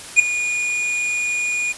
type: tone with ADSR envelope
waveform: square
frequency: 2444 Hz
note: D#7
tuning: 32 cents flat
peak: -5 dBFS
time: 0.16-1.73 s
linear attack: 36 ms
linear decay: 5 ms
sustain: -15 dB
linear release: 16 ms
effects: white hiss -35 dBFS RMS until 1.77 s + resampled to 24000 Hz